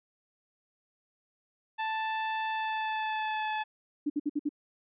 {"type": "tone with pitch glide", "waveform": "sawtooth", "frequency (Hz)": [880, 861.9], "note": ["A5", "A5"], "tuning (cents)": [0, -36], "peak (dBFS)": -26, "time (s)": [1.78, 3.64], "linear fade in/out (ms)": 20, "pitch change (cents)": -36, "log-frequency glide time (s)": [2.51, 3.51]}
{"type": "tone bursts", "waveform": "sine", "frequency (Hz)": 293.7, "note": "D4", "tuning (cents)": 0, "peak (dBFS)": -26, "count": 5, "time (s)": [4.06, 4.492], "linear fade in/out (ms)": 10, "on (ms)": 40, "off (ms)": 58}
{"effects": ["resampled to 8000 Hz"]}